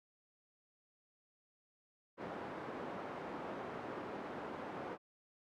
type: band-pass noise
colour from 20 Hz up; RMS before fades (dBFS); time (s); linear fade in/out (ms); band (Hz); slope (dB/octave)
pink; -45; 2.17-4.98; 50; 260 to 1200; 12
effects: none